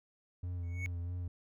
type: tone with vibrato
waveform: triangle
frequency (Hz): 87.7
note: F2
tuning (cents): +8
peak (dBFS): -34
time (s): 0.43-1.28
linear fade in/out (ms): 5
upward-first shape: sine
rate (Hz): 3.1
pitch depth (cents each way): 35
type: tone with exponential growth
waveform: triangle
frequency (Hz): 2217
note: C#7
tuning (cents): 0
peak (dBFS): -33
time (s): 0.63-0.86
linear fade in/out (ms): 0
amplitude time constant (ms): 50
effects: none